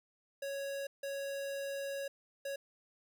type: tone bursts at uneven times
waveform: square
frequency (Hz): 554.4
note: C#5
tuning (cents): 0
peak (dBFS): -38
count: 3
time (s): 0.42-0.87 / 1.03-2.08 / 2.45-2.56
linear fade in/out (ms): 5
effects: none